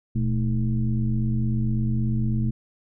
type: tone with frequency modulation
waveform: sine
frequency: 120.9 Hz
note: B2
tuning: 36 cents flat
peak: -20 dBFS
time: 0.15-2.51 s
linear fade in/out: 10 ms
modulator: 96.4 Hz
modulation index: 1.1
effects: none